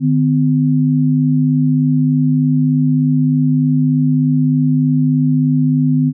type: tone pair together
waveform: sine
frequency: 151.5 / 254.8 Hz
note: D#3 / C4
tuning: -46 / -46 cents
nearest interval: major sixth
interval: 900 cents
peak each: -13 dBFS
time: 0-6.13 s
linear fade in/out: 50 ms
effects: none

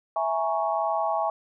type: chord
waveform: sine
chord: A# half-diminished seventh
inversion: second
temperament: equal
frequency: 659.3 / 830.6 / 932.3 / 1108.7 Hz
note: E5 / G#5 / A#5 / C#6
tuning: 0 / 0 / 0 / 0 cents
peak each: -27 / -27 / -33 / -30 dBFS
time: 0.16-1.3 s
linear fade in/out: 2 ms
effects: none

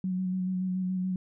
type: tone with vibrato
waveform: sine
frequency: 185 Hz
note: F#3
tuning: in tune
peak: -27 dBFS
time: 0.04-1.16 s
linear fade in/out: 2 ms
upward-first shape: square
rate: 7 Hz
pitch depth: 18 cents each way
effects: none

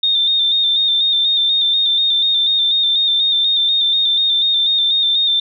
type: tone with vibrato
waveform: sine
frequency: 3632 Hz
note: A#7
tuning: 46 cents flat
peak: -12 dBFS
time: 0.03-5.4 s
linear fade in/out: 5 ms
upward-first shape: square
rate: 4.1 Hz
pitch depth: 32 cents each way
effects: none

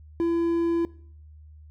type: tone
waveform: triangle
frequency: 336.9 Hz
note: E4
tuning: 38 cents sharp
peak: -19 dBFS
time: 0.2-0.85 s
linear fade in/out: 0 ms
effects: noise-tail reverb RT60 0.6 s tail -21 dB re dry + added 76 Hz sine -45 dBFS peak until 1.7 s

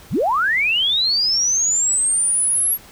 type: linear sweep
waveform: sine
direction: up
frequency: 41.2 to 11520 Hz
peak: -15 dBFS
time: 0.1-2.78 s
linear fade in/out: 50 ms
effects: pink hiss -44 dBFS RMS until 2.91 s

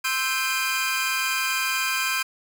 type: tone cluster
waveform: sawtooth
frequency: 1042 / 1313 / 1571 / 2430 Hz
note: C6 / E6 / G6 / D#7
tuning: -7 / -7 / +3 / -42 cents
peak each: -27 / -28 / -24 / -23 dBFS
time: 0.04-2.23 s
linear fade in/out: 10 ms
effects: none

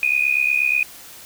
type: tone with amplitude modulation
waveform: sine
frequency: 2472 Hz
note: D#7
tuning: 12 cents flat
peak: -12 dBFS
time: 0.03-0.83 s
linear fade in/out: 0 ms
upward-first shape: sine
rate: 68.3 Hz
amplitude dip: 85%
effects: white hiss -41 dBFS RMS until 1.25 s

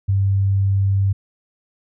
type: tone with ADSR envelope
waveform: sine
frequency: 98 Hz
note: G2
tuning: in tune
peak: -12 dBFS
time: 0.08-1.13 s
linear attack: 17 ms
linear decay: 6 ms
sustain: -2 dB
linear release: 10 ms
effects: none

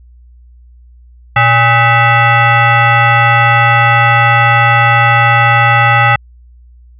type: tone with frequency modulation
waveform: sine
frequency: 577 Hz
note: D5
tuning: 31 cents flat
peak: -5 dBFS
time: 1.36-6.16 s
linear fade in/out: 5 ms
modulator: 697 Hz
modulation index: 2.7
effects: added 60 Hz sine -37 dBFS peak until 6.99 s + resampled to 8000 Hz

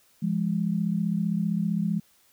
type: tone pair together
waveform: sine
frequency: 170.9 / 206.3 Hz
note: F3 / G#3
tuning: -37 / -11 cents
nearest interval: minor third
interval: 326 cents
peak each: -26 dBFS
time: 0.22-2 s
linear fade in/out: 10 ms
effects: white hiss -62 dBFS RMS until 2.32 s

